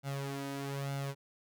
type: tone with flanger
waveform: sawtooth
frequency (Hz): 138.8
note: C#3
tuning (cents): +3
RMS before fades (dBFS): -38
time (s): 0.03-1.15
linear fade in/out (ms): 50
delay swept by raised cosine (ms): 1.4 to 3.2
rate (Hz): 1.1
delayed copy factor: +0.65
effects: none